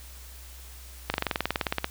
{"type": "slowing click train", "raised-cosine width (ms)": 0.3, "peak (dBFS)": -9, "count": 16, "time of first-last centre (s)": [1.1, 1.844], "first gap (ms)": 40, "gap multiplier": 1.03, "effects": ["added 63 Hz sine -44 dBFS peak until 1.9 s", "white hiss -49 dBFS RMS until 1.9 s"]}